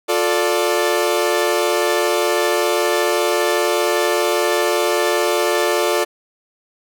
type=chord; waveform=sawtooth; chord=D minor; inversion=first; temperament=equal with one note detuned; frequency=354.9 / 440 / 587.3 Hz; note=F4 / A4 / D5; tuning=+28 / 0 / 0 cents; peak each=-16 dBFS; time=0.08-6.05 s; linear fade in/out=20 ms; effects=none